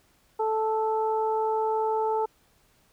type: harmonic tone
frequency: 438.6 Hz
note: A4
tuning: 6 cents flat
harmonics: 1 / 2 / 3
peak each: -26 / -26 / -39 dBFS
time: 0.39-2.26 s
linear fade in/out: 10 ms
effects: pink hiss -64 dBFS RMS until 2.92 s